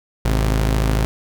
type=tone pair together; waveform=sawtooth; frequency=53.4 / 130.81 Hz; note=G#1 / C3; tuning=+49 / 0 cents; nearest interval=octave + major third; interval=1551 cents; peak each=-12 / -20 dBFS; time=0.25-1.05 s; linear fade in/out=0 ms; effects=none